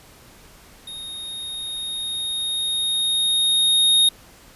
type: tone with level ramp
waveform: square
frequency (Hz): 3719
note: A#7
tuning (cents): -5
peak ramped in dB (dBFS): -33 to -13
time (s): 0.87-4.09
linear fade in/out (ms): 5
effects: pink hiss -48 dBFS RMS until 4.55 s + resampled to 32000 Hz